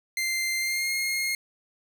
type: tone with pitch glide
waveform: sawtooth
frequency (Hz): 2088 to 2141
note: C7 to C7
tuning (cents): -4 to +39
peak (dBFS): -22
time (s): 0.17-1.35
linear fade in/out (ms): 2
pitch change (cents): +43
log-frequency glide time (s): 0.58-0.93
effects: none